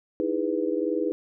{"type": "chord", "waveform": "sine", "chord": "E major seventh", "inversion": "third", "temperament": "just", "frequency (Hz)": [309, 329.6, 412, 494.4], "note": ["D#4", "E4", "G#4", "B4"], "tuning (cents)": [-12, 0, -14, 2], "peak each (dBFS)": -29, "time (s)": [0.2, 1.12], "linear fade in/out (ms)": 0, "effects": []}